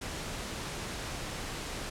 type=noise; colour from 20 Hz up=pink; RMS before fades=-38 dBFS; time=0.01-1.9 s; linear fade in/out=10 ms; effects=low-pass 9000 Hz 12 dB/octave